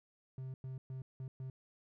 triangle tone bursts at uneven times, 130.81 Hz, C3, in tune, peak -39 dBFS, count 5, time 0.38-0.54 / 0.64-0.78 / 0.9-1.02 / 1.2-1.28 / 1.4-1.5 s, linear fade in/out 2 ms, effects none

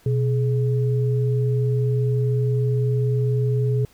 sine tone pair together, 125.2 / 421.1 Hz, B2 / G#4, +24 / +24 cents, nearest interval octave + major sixth, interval 2100 cents, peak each -18 / -26 dBFS, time 0.06-3.85 s, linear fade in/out 2 ms, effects pink hiss -55 dBFS RMS until 3.93 s

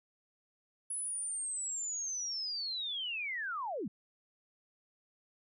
sine linear sweep, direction down, 10360 to 157.9 Hz, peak -35 dBFS, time 0.9-3.88 s, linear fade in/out 5 ms, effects none

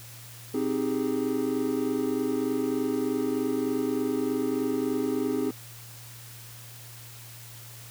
triangle chord, Ab major seventh, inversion first, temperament equal, 261.6 / 311.1 / 392 / 415.3 Hz, C4 / Eb4 / G4 / Ab4, 0 / 0 / 0 / 0 cents, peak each -27 / -29 / -31 / -29 dBFS, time 0.54-5.51 s, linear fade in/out 5 ms, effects added 117 Hz sine -46 dBFS peak until 7.9 s + white hiss -47 dBFS RMS until 7.9 s

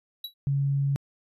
square tone with exponential decay, 3911 Hz, B7, 18 cents flat, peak -30 dBFS, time 0.24-0.34 s, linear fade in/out 5 ms, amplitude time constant 21 ms
sine tone, 139.4 Hz, C#3, 10 cents sharp, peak -22 dBFS, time 0.47-0.96 s, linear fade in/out 0 ms
effects resampled to 32000 Hz

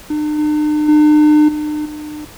triangle tone with level steps, 301.9 Hz, D4, 48 cents sharp, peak -13 / -10 / -4 / -15 / -23 dBFS, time 0.1-2.25 s, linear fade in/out 5 ms, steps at 0.38 / 0.88 / 1.48 / 1.85 s, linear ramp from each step 10 ms, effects pink hiss -38 dBFS RMS until 2.37 s

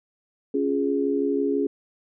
sine chord, Db major, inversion none, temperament equal, 277.2 / 349.2 / 415.3 Hz, Db4 / F4 / Ab4, 0 / 0 / 0 cents, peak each -24 / -29 / -24 dBFS, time 0.54-1.67 s, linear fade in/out 5 ms, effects none

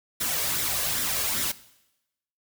white noise with flanger, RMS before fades -27 dBFS, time 0.2-1.52 s, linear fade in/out 10 ms, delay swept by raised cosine 0.53 to 1.83 ms, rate 2.5 Hz, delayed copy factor +0.5, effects noise-tail reverb RT60 0.9 s tail -18 dB re dry

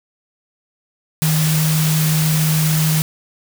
sine tone in noise, 156.4 Hz, D#3, 9 cents sharp, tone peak -14 dBFS, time 1.22-3.02 s, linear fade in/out 0 ms, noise white, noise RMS -22 dBFS, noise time 1.22-3.02 s, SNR +5 dB, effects none

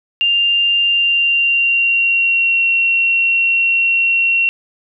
sine tone with pitch glide, 2794 to 2732 Hz, F7 to F7, 0 to -39 cents, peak -11 dBFS, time 0.21-4.49 s, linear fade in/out 0 ms, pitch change -39 cents, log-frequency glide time 0.82-2.64 s, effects none

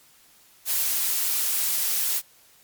blue noise, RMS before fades -24 dBFS, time 0.65-2.22 s, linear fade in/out 50 ms, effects white hiss -56 dBFS RMS until 2.63 s + MP3 96 kbps

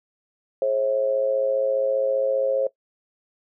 sine tone with amplitude modulation, 537 Hz, C5, 45 cents sharp, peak -15 dBFS, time 0.62-2.67 s, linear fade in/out 2 ms, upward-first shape sine, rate 115 Hz, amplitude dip 70%, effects noise-tail reverb RT60 0.1 s tail -19 dB re dry

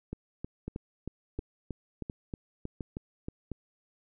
two click trains, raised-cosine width 3 ms, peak -23 / -23 dBFS, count 11 / 5, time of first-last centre 0.13-3.285 / 0.68-3.517 s, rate 3.17 / 1.41 Hz, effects none

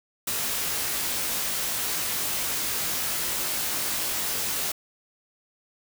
white noise with comb filter, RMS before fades -28 dBFS, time 0.27-4.72 s, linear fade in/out 5 ms, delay 19 ms, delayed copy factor +0.7, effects none

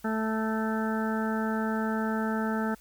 harmonic tone, 220 Hz, A3, in tune, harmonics 1 / 2 / 3 / 4 / 6 / 7 / 8, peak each -28 / -35 / -38 / -36 / -37 / -38 / -43 dBFS, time 0.04-2.75 s, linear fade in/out 10 ms, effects added 50 Hz sine -58 dBFS peak until 2.8 s + white hiss -58 dBFS RMS until 2.8 s

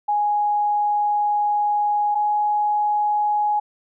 sine tone pair in turn, 830.6 / 835.9 Hz, G#5 / G#5, 0 / +11 cents, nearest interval unison, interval 11 cents, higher second, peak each -17 dBFS, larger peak neither, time 0.08-2.15 / 2.15-3.6 s, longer first, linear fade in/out 10 ms, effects none

